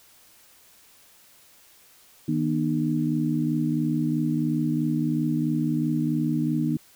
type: tone cluster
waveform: sine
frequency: 157 / 241.7 / 304.7 Hz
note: D#3 / B3 / D#4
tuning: +16 / -37 / -36 cents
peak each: -26 dBFS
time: 2.28-6.77 s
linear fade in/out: 5 ms
effects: white hiss -55 dBFS RMS until 6.95 s